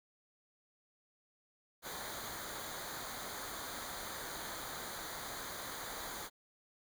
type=noise with comb filter; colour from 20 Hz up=pink; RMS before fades=-44 dBFS; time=1.82-6.3 s; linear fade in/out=50 ms; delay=0.37 ms; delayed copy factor=-0.75; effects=none